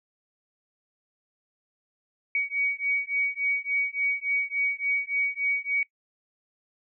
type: beating tone pair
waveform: sine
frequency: 2252 / 2255.5 Hz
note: C#7 / C#7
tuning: +27 / +29 cents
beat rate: 3.5 Hz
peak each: -28 dBFS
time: 2.35-5.83 s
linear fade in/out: 2 ms
effects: noise-tail reverb RT60 0.1 s tail -20 dB re dry